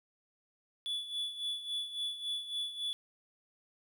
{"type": "tone with tremolo", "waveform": "triangle", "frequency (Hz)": 3438, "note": "A7", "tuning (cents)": -41, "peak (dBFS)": -31, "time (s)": [0.86, 2.93], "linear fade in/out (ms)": 0, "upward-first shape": "sine", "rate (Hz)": 3.6, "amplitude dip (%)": 70, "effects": ["12-bit"]}